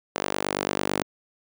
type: tone with high-pass filter sweep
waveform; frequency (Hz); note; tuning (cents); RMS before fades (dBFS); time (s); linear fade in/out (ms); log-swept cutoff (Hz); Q
sawtooth; 49; G1; 0; -28; 0.15-1.03; 10; 470 to 290; 0.95
effects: none

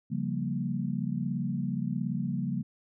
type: chord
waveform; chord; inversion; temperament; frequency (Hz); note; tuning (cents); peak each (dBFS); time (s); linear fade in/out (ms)
sine; G half-diminished seventh; second; equal; 138.59 / 174.61 / 196 / 233.1; Db3 / F3 / G3 / Bb3; 0 / 0 / 0 / 0; -34; 0.1-2.63; 20
effects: none

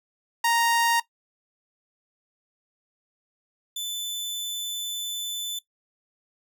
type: tone pair in turn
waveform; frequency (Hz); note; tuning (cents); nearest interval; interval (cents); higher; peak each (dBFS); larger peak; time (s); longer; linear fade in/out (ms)
sawtooth; 932.3 / 3510; A#5 / A7; 0 / -5; octave + major seventh; 2295; second; -16 / -26; first; 0.44-1 / 3.76-5.59; second; 5
effects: noise-tail reverb RT60 0.1 s tail -17 dB re dry

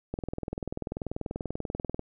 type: click train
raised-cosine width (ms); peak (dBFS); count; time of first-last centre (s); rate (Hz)
2; -19; 39; 0.14-1.994; 20.5
effects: none

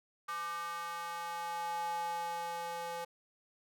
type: tone with high-pass filter sweep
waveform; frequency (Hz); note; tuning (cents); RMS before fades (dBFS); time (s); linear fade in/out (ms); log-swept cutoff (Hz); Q
square; 170.2; F3; -44; -39; 0.28-3.05; 10; 1200 to 660; 5.3
effects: none

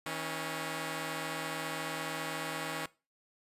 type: tone pair together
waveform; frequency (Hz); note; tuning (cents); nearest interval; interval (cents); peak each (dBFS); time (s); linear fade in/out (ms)
5% pulse; 160 / 276.4; D#3 / C#4; +49 / -5; major sixth; 946; -27; 0.06-2.86; 2
effects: noise-tail reverb RT60 0.3 s tail -20 dB re dry + resampled to 32000 Hz

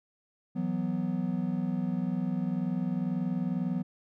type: chord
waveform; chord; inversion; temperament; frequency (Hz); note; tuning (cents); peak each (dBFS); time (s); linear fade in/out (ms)
triangle; E suspended second; none; equal; 164.81 / 185 / 246.9; E3 / F#3 / B3; 0 / 0 / 0; -32 / -29 / -31; 0.55-3.83; 20
effects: none

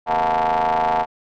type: ring-modulated tone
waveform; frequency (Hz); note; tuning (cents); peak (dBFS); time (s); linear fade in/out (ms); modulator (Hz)
35% pulse; 81.2; E2; -26; -12; 0.06-1.06; 50; 799
effects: low-pass 3000 Hz 12 dB/octave

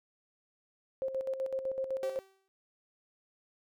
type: tone with tremolo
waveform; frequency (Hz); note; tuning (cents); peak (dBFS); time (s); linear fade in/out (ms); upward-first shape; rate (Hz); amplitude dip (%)
sine; 530; C5; +22; -30; 1.02-2.19; 0; square; 7.9; 60
type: tone with exponential decay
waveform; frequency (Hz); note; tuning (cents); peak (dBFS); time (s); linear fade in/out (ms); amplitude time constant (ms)
sawtooth; 385.4; G4; -29; -35; 2.03-2.48; 0; 97
effects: none

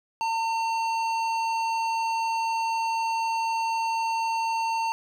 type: tone with hard clipping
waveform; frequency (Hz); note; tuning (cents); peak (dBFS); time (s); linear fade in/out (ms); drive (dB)
sine; 906; A#5; -50; -26; 0.21-4.92; 0; 12
effects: none

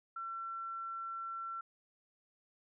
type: tone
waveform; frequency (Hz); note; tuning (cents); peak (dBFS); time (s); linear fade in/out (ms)
sine; 1350; E6; +41; -39; 0.16-1.61; 5
effects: none

